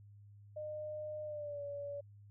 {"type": "tone with pitch glide", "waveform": "sine", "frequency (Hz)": [609, 571.5], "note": ["D#5", "D5"], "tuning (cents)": [-37, -47], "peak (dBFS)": -40, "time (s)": [0.56, 2.01], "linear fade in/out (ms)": 10, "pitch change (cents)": -110, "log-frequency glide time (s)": [1.24, 1.63], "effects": ["added 102 Hz sine -55 dBFS peak until 2.3 s"]}